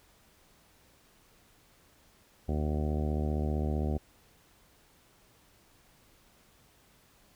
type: harmonic tone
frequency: 75.4 Hz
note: D2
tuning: 46 cents sharp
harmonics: 1 / 2 / 3 / 4 / 5 / 6 / 7 / 8 / 9 / 10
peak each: -30 / -36 / -36 / -41 / -40 / -45 / -45 / -46 / -47 / -46 dBFS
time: 2.48-3.98 s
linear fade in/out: 10 ms
effects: pink hiss -63 dBFS RMS until 7.35 s